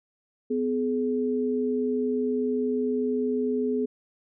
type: tone pair together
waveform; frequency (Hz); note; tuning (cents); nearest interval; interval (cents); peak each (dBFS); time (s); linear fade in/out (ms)
sine; 251.7 / 423.3; B3 / G#4; +33 / +33; major sixth; 900; -26; 0.5-3.86; 10
effects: none